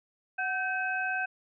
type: tone cluster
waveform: sine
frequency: 741 / 1549 / 2556 Hz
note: F#5 / G6 / D#7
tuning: +2 / -21 / +46 cents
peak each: -34 / -30 / -36 dBFS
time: 0.38-1.26 s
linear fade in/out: 10 ms
effects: none